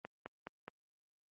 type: click train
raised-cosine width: 0.5 ms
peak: -28 dBFS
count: 4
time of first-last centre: 0.05-0.68 s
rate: 4.76 Hz
effects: high-pass 150 Hz 12 dB/octave + Opus 32 kbps